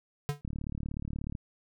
square tone with exponential decay, 145 Hz, D3, 22 cents flat, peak -25 dBFS, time 0.29-0.41 s, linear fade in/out 0 ms, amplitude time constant 26 ms
click train, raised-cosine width 5 ms, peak -24 dBFS, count 34, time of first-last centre 0.45-1.352 s, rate 36.6 Hz
effects none

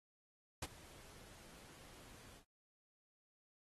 pink noise with ADSR envelope, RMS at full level -40 dBFS, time 0.62-2.45 s, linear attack 6 ms, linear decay 38 ms, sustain -20 dB, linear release 98 ms, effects AAC 32 kbps

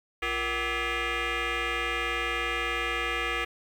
sine tone with frequency modulation, 349.2 Hz, F4, in tune, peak -24 dBFS, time 0.22-3.45 s, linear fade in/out 10 ms, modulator 410 Hz, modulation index 6.3, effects tanh soft clip ceiling -26 dBFS + 9-bit

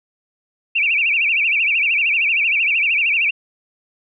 sine tone with vibrato, 2512 Hz, D#7, 16 cents sharp, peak -14 dBFS, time 0.75-3.31 s, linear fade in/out 10 ms, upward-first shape sine, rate 13 Hz, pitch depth 180 cents each way, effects none

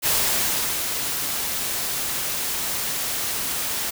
white noise with ADSR envelope, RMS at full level -20 dBFS, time 0.02-3.91 s, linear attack 43 ms, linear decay 760 ms, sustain -6 dB, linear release 17 ms, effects none

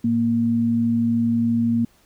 sine tone pair together, 110.01 / 233.1 Hz, A2 / A#3, 0 / 0 cents, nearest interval octave + minor second, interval 1300 cents, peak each -27 / -17 dBFS, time 0.04-1.85 s, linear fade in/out 5 ms, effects pink hiss -58 dBFS RMS until 2.05 s

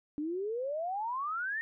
sine exponential sweep, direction up, 288.5 to 1864.7 Hz, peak -32 dBFS, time 0.18-1.61 s, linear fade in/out 0 ms, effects none

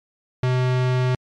square tone, 127 Hz, B2, 49 cents sharp, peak -18 dBFS, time 0.43-1.15 s, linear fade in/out 2 ms, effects low-pass 4000 Hz 12 dB/octave + MP3 96 kbps

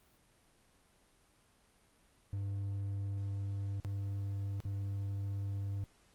triangle tone with dropouts, 99.3 Hz, G2, 23 cents sharp, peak -33 dBFS, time 2.33-5.84 s, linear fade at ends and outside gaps 0 ms, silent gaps 3.8-3.848 / 4.603-4.651 s, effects pink hiss -68 dBFS RMS until 6.14 s + Opus 32 kbps

